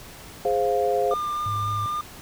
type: chord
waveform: sine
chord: F minor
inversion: first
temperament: equal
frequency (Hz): 415.3 / 523.3 / 698.5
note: Ab4 / C5 / F5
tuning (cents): 0 / 0 / 0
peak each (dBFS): -24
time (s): 0.45-1.14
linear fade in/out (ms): 2
type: tone with vibrato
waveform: triangle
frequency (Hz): 1200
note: D6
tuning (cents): +37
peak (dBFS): -23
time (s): 1.11-2.01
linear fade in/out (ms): 2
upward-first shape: sine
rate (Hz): 3.8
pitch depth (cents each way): 11
type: tone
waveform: sine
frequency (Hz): 103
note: G#2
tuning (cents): -14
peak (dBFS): -28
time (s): 1.46-1.86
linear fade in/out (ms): 0
effects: pink hiss -43 dBFS RMS until 2.21 s